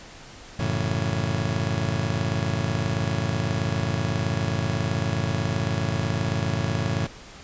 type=chord; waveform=35% pulse; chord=F# minor seventh; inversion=none; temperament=just; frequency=92.5 / 111 / 138.75 / 166.5 Hz; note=F#2 / A2 / C#3 / E3; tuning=0 / +16 / +2 / +18 cents; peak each=-28 / -26 / -27 / -29 dBFS; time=0.59-7.07 s; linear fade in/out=5 ms; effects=pink hiss -44 dBFS RMS until 7.43 s + resampled to 16000 Hz